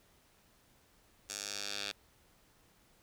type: tone with band-pass filter sweep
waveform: 10% pulse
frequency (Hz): 101.4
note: G#2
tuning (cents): -41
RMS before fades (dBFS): -41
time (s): 1.29-1.92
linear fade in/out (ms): 10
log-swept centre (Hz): 6900 to 3800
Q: 1.8
effects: pink hiss -67 dBFS RMS until 3.02 s